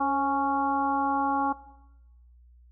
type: harmonic tone with a mistuned harmonic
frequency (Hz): 277.2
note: C#4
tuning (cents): 0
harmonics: 1 / 2 / 3 / 4 / 5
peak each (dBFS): -30 / -37 / -25 / -29 / -36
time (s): 0-1.53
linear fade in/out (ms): 10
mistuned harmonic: 2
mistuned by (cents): -45
effects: noise-tail reverb RT60 0.9 s tail -18 dB re dry + added 60 Hz sine -52 dBFS peak until 2.71 s